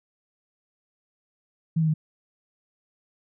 sine tone with pitch steps, 162.5 / 158.61 / 154.8 Hz, E3 / D#3 / D#3, -24 / +34 / -9 cents, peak -19 dBFS, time 1.76-1.94 s, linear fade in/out 10 ms, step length 60 ms, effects none

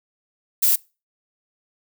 violet noise, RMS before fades -17 dBFS, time 0.62-0.76 s, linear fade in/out 10 ms, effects noise-tail reverb RT60 0.3 s tail -24 dB re dry

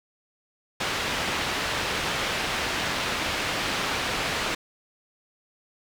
white low-pass noise, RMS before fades -28 dBFS, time 0.8-4.55 s, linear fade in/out 5 ms, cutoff 3100 Hz, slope 12 dB/octave, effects none

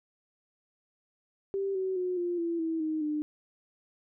sine tone with pitch steps, 392 / 377.6 / 363.6 / 350.2 / 337.3 / 324.9 / 312.9 / 301.4 Hz, G4 / F#4 / F#4 / F4 / E4 / E4 / D#4 / D4, 0 / +35 / -30 / +5 / +40 / -25 / +10 / +45 cents, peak -28 dBFS, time 1.54-3.22 s, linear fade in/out 0 ms, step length 210 ms, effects none

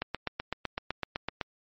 click train, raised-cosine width 0.3 ms, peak -14 dBFS, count 12, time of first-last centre 0.02-1.412 s, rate 7.9 Hz, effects low-pass 5000 Hz 12 dB/octave + MP3 32 kbps

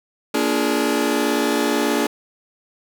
sawtooth chord, Bb dominant seventh, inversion none, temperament just, 233.1 / 291.4 / 349.6 / 419.5 Hz, Bb3 / D4 / F4 / Ab4, 0 / -13 / +2 / +17 cents, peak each -20 / -17 / -22 / -19 dBFS, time 0.34-2.07 s, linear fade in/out 5 ms, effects none

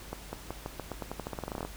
accelerating click train, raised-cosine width 1 ms, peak -21 dBFS, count 20, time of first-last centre 0.13-1.65 s, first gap 200 ms, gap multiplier 0.88, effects added 50 Hz sine -48 dBFS peak until 1.76 s + pink hiss -48 dBFS RMS until 1.76 s

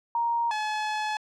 sine / sawtooth tone pair in turn, 936 / 854.3 Hz, A#5 / G#5, +7 / +49 cents, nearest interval major second, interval 158 cents, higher first, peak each -23 dBFS, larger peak neither, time 0.15-0.51 / 0.51-1.17 s, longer second, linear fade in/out 2 ms, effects low-pass 5000 Hz 12 dB/octave

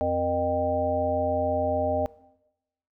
harmonic tone with a mistuned harmonic, 87.31 Hz, F2, in tune, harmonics 1 / 3 / 5 / 7 / 9, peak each -32 / -32 / -32 / -25 / -30 dBFS, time 0.01-2.06 s, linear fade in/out 0 ms, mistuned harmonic 5, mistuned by +120 cents, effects noise-tail reverb RT60 0.9 s tail -20 dB re dry

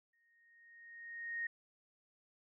sine tone with exponential growth, 1861 Hz, A#6, 3 cents flat, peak -35 dBFS, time 0.13-1.47 s, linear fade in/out 5 ms, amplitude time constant 290 ms, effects none

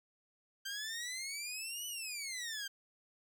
15% pulse exponential two-way sweep, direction up then down, 1568 to 2991 to 1568 Hz, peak -33 dBFS, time 0.65-2.68 s, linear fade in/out 10 ms, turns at 1.87 s, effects none

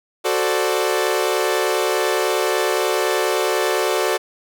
sawtooth chord, D dominant seventh, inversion first, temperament equal, 370 / 440 / 523.3 / 587.3 Hz, F#4 / A4 / C5 / D5, 0 / 0 / 0 / 0 cents, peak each -18 / -18 / -22 / -20 dBFS, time 0.24-4.18 s, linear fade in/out 20 ms, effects none

